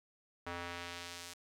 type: tone with band-pass filter sweep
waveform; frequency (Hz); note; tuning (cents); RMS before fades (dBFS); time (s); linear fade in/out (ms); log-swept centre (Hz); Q
square; 86.9; F2; -8; -45; 0.46-1.34; 10; 1300 to 7200; 0.74
effects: 11-bit